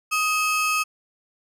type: ring-modulated tone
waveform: 45% pulse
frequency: 1920 Hz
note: B6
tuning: 49 cents flat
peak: -17 dBFS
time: 0.11-0.84 s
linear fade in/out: 20 ms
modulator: 669 Hz
effects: resampled to 32000 Hz